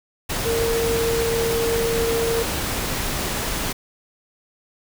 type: tone in noise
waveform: sine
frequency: 460.2 Hz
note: A#4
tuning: 22 cents flat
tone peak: -20 dBFS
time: 0.45-2.43 s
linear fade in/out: 10 ms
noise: pink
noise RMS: -25 dBFS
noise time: 0.29-3.73 s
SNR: +2 dB
effects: none